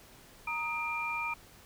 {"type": "tone cluster", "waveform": "sine", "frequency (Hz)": [933, 1251, 2387], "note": ["A#5", "D#6", "D7"], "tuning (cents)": [1, 9, 28], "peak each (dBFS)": [-37, -39, -34], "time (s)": [0.47, 1.34], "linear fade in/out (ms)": 5, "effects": ["pink hiss -56 dBFS RMS until 1.65 s"]}